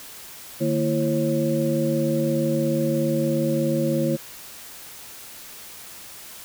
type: tone cluster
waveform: sine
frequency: 152.2 / 229.1 / 335.1 / 542 Hz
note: D#3 / A#3 / E4 / C#5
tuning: -38 / -30 / +29 / -39 cents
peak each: -25 dBFS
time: 0.6-4.17 s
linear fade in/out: 20 ms
effects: white hiss -41 dBFS RMS until 6.44 s